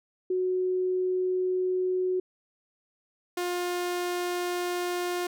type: tone pair in turn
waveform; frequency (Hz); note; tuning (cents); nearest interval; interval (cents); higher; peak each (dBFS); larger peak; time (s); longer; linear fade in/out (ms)
sine / sawtooth; 368.5 / 354.8; F#4 / F4; -7 / +27; minor second; 66; first; -24; neither; 0.3-2.2 / 3.37-5.27; neither; 5
effects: none